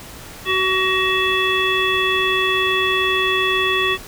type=harmonic tone; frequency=376.5 Hz; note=F#4; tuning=30 cents sharp; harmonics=1 / 3 / 5 / 7 / 9; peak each=-22 / -22 / -22 / -22 / -22 dBFS; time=0.45-3.98 s; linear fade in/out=50 ms; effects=pink hiss -37 dBFS RMS until 4.07 s